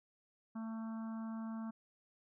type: harmonic tone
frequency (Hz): 223.5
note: A3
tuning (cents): +27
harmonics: 1 / 3 / 4 / 5 / 6 / 7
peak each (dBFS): -40 / -56 / -56 / -56 / -59 / -64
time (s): 0.55-1.71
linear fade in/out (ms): 10
effects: none